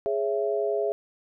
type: chord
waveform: sine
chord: C# minor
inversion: second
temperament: just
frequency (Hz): 415.8 / 554.4 / 665.2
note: G#4 / C#5 / E5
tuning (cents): +2 / 0 / +16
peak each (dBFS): -26 / -31 / -28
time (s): 0.06-0.92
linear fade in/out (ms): 0
effects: none